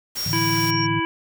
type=noise; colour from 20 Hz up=white; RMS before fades=-32 dBFS; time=0.15-0.71 s; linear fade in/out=10 ms
type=tone; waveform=sine; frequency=5570 Hz; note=F8; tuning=5 cents flat; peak=-25 dBFS; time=0.16-0.87 s; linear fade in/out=20 ms
type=chord; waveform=sine; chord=A suspended fourth; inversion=none; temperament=just; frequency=110 / 146.67 / 165 Hz; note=A2 / D3 / E3; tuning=0 / -2 / +2 cents; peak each=-27 / -29 / -28 dBFS; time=0.26-1 s; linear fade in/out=5 ms
type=harmonic tone; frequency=329.6 Hz; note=E4; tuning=in tune; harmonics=1 / 3 / 5 / 7 / 9; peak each=-24 / -25 / -30 / -28 / -33 dBFS; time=0.33-1.05 s; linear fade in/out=0 ms
effects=none